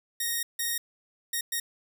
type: tone bursts at uneven times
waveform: 5% pulse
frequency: 1864.7 Hz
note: A#6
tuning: in tune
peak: -17 dBFS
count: 4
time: 0.2-0.43 / 0.59-0.78 / 1.33-1.41 / 1.52-1.6 s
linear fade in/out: 5 ms
effects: none